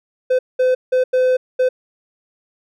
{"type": "tone bursts at uneven times", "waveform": "triangle", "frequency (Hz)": 510, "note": "C5", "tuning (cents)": -44, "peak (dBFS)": -10, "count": 5, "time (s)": [[0.3, 0.39], [0.59, 0.75], [0.92, 1.04], [1.13, 1.37], [1.59, 1.69]], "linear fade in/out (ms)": 10, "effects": []}